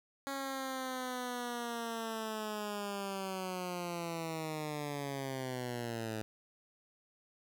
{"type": "linear sweep", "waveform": "10% pulse", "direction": "down", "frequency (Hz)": [275.9, 107.9], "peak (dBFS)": -29, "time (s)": [0.27, 6.22], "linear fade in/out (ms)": 0, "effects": []}